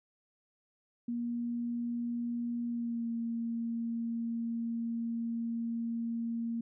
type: tone with pitch glide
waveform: sine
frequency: 237.5 to 231.4 Hz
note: A#3 to A#3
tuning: +33 to -13 cents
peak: -32 dBFS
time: 1.08-6.61 s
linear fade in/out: 5 ms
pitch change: -46 cents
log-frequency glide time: 2.66-3.09 s
effects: none